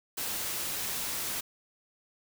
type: noise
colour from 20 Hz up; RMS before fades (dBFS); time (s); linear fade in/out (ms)
white; -34; 0.17-1.41; 10
effects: none